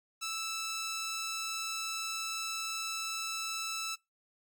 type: tone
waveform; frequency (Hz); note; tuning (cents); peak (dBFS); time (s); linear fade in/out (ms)
10% pulse; 1318.5; E6; 0; -27; 0.21-3.96; 20
effects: noise-tail reverb RT60 0.2 s tail -22 dB re dry + Opus 48 kbps